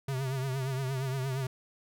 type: tone with vibrato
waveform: square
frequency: 132.8 Hz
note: C3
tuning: 26 cents sharp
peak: -31 dBFS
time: 0.08-1.47 s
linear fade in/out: 5 ms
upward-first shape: triangle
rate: 8.6 Hz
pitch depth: 82 cents each way
effects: none